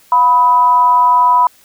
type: tone with amplitude modulation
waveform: sine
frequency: 987.8 Hz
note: B5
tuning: in tune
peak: -4 dBFS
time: 0.12-1.47 s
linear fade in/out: 2 ms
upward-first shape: sine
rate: 278 Hz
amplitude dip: 55%
effects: white hiss -48 dBFS RMS until 1.64 s